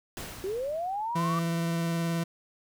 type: noise with exponential decay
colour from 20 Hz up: pink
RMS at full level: -37 dBFS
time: 0.17-1.51 s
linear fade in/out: 1 ms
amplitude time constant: 290 ms
type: linear sweep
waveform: sine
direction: up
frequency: 364.9 to 1174.7 Hz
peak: -29 dBFS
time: 0.44-1.39 s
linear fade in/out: 0 ms
type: tone with vibrato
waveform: 40% pulse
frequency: 167.5 Hz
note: E3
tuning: 28 cents sharp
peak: -26 dBFS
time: 1.15-2.24 s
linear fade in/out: 10 ms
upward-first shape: sine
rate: 19 Hz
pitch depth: 13 cents each way
effects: none